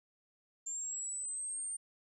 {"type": "exponential sweep", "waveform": "sine", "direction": "up", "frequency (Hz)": [7290, 8830], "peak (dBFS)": -37, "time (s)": [0.66, 1.77], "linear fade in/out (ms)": 10, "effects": []}